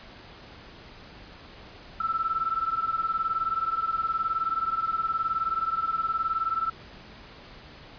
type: beating tone pair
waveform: sine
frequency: 1318.5 / 1337.5 Hz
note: E6 / E6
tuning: 0 / +25 cents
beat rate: 19 Hz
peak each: -27 / -29 dBFS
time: 2-6.7 s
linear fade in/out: 5 ms
effects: pink hiss -47 dBFS RMS until 7.98 s + resampled to 11025 Hz